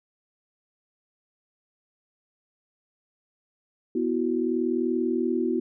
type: chord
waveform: sine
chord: B suspended fourth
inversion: none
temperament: equal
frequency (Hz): 246.9 / 329.6 / 370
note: B3 / E4 / F#4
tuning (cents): 0 / 0 / 0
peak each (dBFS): -27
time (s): 3.95-5.6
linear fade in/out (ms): 5
effects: none